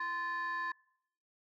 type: tone pair together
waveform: sine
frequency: 1037 / 1744 Hz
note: C6 / A6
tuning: -16 / -16 cents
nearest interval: major sixth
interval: 900 cents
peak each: -35 / -35 dBFS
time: 0-0.72 s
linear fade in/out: 5 ms
effects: noise-tail reverb RT60 0.7 s tail -25 dB re dry + tanh soft clip ceiling -31 dBFS